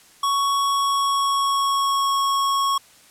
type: tone with pitch glide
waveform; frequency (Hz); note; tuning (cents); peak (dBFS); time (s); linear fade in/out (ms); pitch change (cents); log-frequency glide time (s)
square; 1114 to 1101.8; C#6 to C#6; +8 to -11; -19; 0.23-2.78; 5; -19; 0.62-2.14
effects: white hiss -51 dBFS RMS until 3.1 s + low-pass 11000 Hz 12 dB/octave